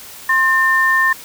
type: tone pair together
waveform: sine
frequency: 1058 / 1800 Hz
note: C6 / A6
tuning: +19 / +39 cents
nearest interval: major sixth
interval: 920 cents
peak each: -17 / -12 dBFS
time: 0.29-1.13 s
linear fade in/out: 5 ms
effects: white hiss -36 dBFS RMS until 1.24 s